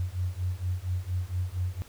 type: beating tone pair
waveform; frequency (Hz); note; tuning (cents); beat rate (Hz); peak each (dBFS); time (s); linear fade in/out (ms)
sine; 88.6 / 92.9; F2 / F#2; +25 / +7; 4.3; -31; 0-1.82; 0
effects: pink hiss -53 dBFS RMS until 1.88 s